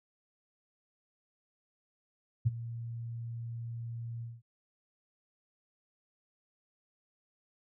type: tone with ADSR envelope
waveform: sine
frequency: 116.54 Hz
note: A#2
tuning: in tune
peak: -21 dBFS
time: 2.45-4.42 s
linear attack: 19 ms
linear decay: 26 ms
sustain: -16 dB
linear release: 200 ms
effects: none